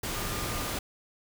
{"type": "tone in noise", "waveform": "sine", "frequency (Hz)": 1207, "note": "D6", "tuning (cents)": 47, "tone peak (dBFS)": -41, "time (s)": [0.15, 0.7], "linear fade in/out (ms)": 5, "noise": "pink", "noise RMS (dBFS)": -33, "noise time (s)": [0.03, 0.79], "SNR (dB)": -11, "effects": []}